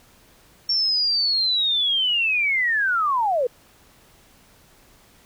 sine linear sweep, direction down, 5480 to 462.6 Hz, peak -18 dBFS, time 0.69-3.47 s, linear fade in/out 5 ms, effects pink hiss -54 dBFS RMS until 5.25 s

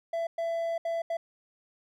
triangle tone bursts at uneven times, 668 Hz, E5, 23 cents sharp, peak -26 dBFS, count 4, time 0.13-0.27 / 0.38-0.78 / 0.85-1.02 / 1.1-1.17 s, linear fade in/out 5 ms, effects none

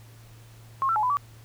sine tone with pitch steps, 1077 / 1339 / 854 / 1000 / 1148 Hz, C6 / E6 / G#5 / B5 / D6, +50 / +27 / +48 / +21 / -40 cents, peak -21 dBFS, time 0.82-1.17 s, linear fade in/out 0 ms, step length 70 ms, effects added 113 Hz sine -47 dBFS peak until 1.44 s + pink hiss -55 dBFS RMS until 1.44 s

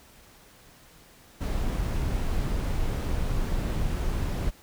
brown noise, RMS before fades -27 dBFS, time 1.4-4.51 s, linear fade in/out 20 ms, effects pink hiss -54 dBFS RMS until 4.62 s

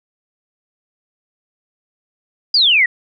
sine exponential sweep, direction down, 4978 to 1864.7 Hz, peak -9 dBFS, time 2.54-2.86 s, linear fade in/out 5 ms, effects none

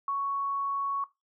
sine tone, 1112 Hz, C#6, 5 cents sharp, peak -27 dBFS, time 0.08-1.04 s, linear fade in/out 2 ms, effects noise-tail reverb RT60 0.2 s tail -18 dB re dry

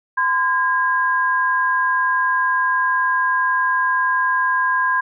sine tone pair together, 1024 / 1625.5 Hz, C6 / G#6, -38 / -38 cents, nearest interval minor sixth, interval 800 cents, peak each -18 dBFS, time 0.17-5.01 s, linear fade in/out 10 ms, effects none

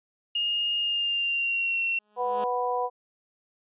sine tone with pitch glide, 2842 to 2720 Hz, F7 to F7, +30 to -46 cents, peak -24 dBFS, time 0.35-1.99 s, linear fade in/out 5 ms, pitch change -76 cents, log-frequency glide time 0.79-1.82 s
10% pulse tone with exponential growth, 210 Hz, G#3, 19 cents sharp, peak -26 dBFS, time 1.99-2.44 s, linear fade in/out 0 ms, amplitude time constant 96 ms
harmonic tone, 246.9 Hz, B3, in tune, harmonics 2 / 3 / 4, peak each -29 / -29 / -29 dBFS, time 2.16-2.9 s, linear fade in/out 50 ms
effects resampled to 8000 Hz

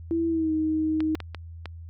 sine tone with pitch glide, 331.3 to 312.9 Hz, E4 to D#4, +9 to +10 cents, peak -22 dBFS, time 0.11-1.15 s, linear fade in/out 0 ms, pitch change -99 cents, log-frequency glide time 0.28-0.52 s
clicks, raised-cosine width 0.3 ms, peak -19 dBFS, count 5, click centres 1.005 / 1.153 / 1.203 / 1.347 / 1.657 s
effects added 83 Hz sine -38 dBFS peak until 1.89 s

